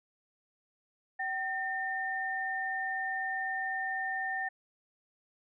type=tone pair together; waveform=sine; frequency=764.7 / 1812 Hz; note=G5 / A#6; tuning=-43 / -50 cents; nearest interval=octave + minor third; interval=1493 cents; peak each=-36 / -33 dBFS; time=1.19-4.49 s; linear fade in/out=10 ms; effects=none